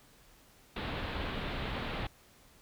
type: low-pass noise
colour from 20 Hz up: pink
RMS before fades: -37 dBFS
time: 0.76-2.07 s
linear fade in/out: 5 ms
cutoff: 4000 Hz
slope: 48 dB/octave
effects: pink hiss -61 dBFS RMS until 2.61 s